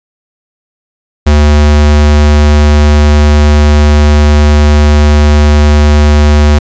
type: tone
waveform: square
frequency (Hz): 74.2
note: D2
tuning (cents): +18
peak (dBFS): -3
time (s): 1.26-6.59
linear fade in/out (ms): 10
effects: resampled to 16000 Hz + 7-bit